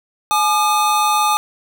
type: tone pair together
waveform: square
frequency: 847 / 1211.1 Hz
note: G#5 / D#6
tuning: +34 / -47 cents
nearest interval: tritone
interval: 619 cents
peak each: -17 dBFS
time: 0.31-1.37 s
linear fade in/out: 0 ms
effects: none